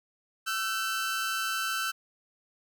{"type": "tone pair together", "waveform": "sawtooth", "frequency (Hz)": [1330.7, 1532], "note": ["E6", "G6"], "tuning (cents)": [16, -40], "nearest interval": "major second", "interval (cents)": 244, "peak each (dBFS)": -28, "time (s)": [0.46, 1.92], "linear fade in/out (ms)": 20, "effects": []}